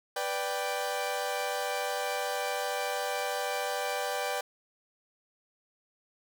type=chord; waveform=sawtooth; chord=G major; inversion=first; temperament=equal; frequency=493.9 / 587.3 / 784 Hz; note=B4 / D5 / G5; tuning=0 / 0 / 0 cents; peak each=-32 / -31 / -30 dBFS; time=0.16-4.41 s; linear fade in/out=5 ms; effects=none